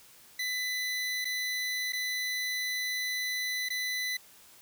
25% pulse tone with dropouts, 2000 Hz, B6, 21 cents sharp, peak -27 dBFS, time 0.39-4.17 s, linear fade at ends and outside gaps 5 ms, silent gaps 1.246-1.252 / 1.923-1.931 / 3.688-3.702 s, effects white hiss -56 dBFS RMS until 4.61 s

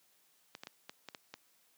clicks, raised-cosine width 0.2 ms, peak -27 dBFS, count 7, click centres 0.551 / 0.635 / 0.671 / 0.895 / 1.087 / 1.148 / 1.34 s, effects white hiss -70 dBFS RMS until 1.77 s + high-pass 150 Hz 12 dB/octave

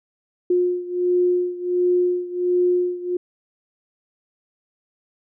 sine beating tone pair, 357.2 / 358.6 Hz, F4 / F4, +39 / +46 cents, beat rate 1.4 Hz, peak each -19 / -22 dBFS, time 0.5-3.17 s, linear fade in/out 5 ms, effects none

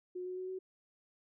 sine tone with pitch steps, 362.6 / 366.6 / 370.6 / 374.7 Hz, F#4 / F#4 / F#4 / F#4, -35 / -16 / +3 / +22 cents, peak -38 dBFS, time 0.15-0.59 s, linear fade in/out 10 ms, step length 110 ms, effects none

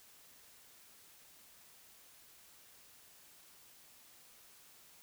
silence, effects white hiss -61 dBFS RMS until 5.02 s

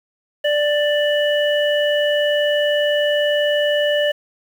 harmonic tone, 589 Hz, D5, 5 cents sharp, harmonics 1 / 3 / 5, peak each -16 / -23 / -23 dBFS, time 0.44-4.12 s, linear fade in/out 10 ms, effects 7-bit

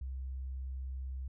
sine tone, 65.41 Hz, C2, in tune, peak -37 dBFS, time 0.01-1.28 s, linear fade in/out 5 ms, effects none

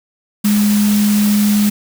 sine tone in noise, 207.7 Hz, G#3, in tune, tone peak -10 dBFS, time 0.44-1.7 s, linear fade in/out 10 ms, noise white, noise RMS -23 dBFS, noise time 0.44-1.7 s, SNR +10 dB, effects none

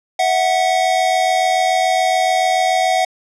square tone pair together, 653 / 740 Hz, E5 / F#5, -17 / 0 cents, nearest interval major second, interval 217 cents, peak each -20 / -15 dBFS, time 0.19-3.05 s, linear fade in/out 5 ms, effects low-pass 8000 Hz 12 dB/octave

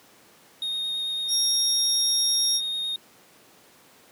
triangle tone with vibrato, 3710 Hz, A#7, 9 cents flat, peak -25 dBFS, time 0.62-2.96 s, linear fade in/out 2 ms, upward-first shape sine, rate 9 Hz, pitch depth 9 cents each way
35% pulse tone, 5588 Hz, F8, in tune, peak -19 dBFS, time 1.28-2.61 s, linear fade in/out 50 ms
effects pink hiss -54 dBFS RMS until 4.11 s + high-pass 200 Hz 12 dB/octave

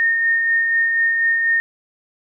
sine tone with tremolo, 1834 Hz, A#6, 29 cents flat, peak -13 dBFS, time 0-1.6 s, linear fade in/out 0 ms, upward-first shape sine, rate 4.1 Hz, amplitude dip 30%, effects none

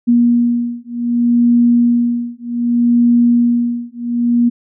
sine beating tone pair, 238.3 / 238.95 Hz, A#3 / A#3, +38 / +43 cents, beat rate 0.65 Hz, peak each -13 dBFS, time 0.07-4.5 s, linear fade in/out 20 ms, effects none

